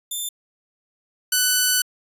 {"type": "tone pair in turn", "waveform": "5% pulse", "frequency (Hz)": [3554, 1494.3], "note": ["A7", "F#6"], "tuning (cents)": [17, 17], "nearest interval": "octave + minor third", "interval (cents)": 1500, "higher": "first", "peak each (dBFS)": [-17, -5], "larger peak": "second", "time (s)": [[0.11, 0.29], [1.32, 1.82]], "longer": "second", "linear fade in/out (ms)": 5, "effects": ["resampled to 32000 Hz"]}